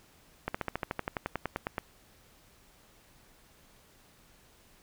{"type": "slowing click train", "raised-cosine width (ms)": 0.5, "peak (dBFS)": -16, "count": 16, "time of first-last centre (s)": [0.48, 1.782], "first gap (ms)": 65, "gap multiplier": 1.04, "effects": ["pink hiss -61 dBFS RMS until 4.82 s"]}